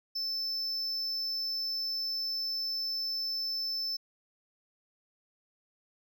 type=tone; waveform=triangle; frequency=5280 Hz; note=E8; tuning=2 cents sharp; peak=-30 dBFS; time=0.15-3.97 s; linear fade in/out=10 ms; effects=none